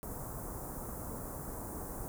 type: band-stop noise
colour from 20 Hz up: pink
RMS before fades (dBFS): -42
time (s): 0.03-2.08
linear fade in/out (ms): 0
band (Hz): 1200 to 8400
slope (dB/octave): 24
effects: none